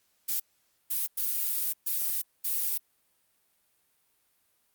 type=noise bursts at uneven times; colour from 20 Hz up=violet; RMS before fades=-29 dBFS; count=5; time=0.28-0.4 / 0.9-1.07 / 1.17-1.73 / 1.86-2.22 / 2.44-2.78 s; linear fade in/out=10 ms; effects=white hiss -71 dBFS RMS until 4.74 s + Opus 48 kbps